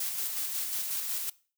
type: noise with tremolo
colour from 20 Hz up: blue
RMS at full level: -32 dBFS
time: 0-1.3 s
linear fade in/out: 5 ms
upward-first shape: square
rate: 5.5 Hz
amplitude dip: 30%
effects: noise-tail reverb RT60 0.4 s tail -21 dB re dry